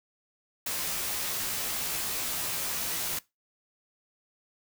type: noise with comb filter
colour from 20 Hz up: white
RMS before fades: -32 dBFS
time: 0.66-3.19 s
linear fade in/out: 5 ms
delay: 15 ms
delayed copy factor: -0.8
effects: noise-tail reverb RT60 0.2 s tail -20 dB re dry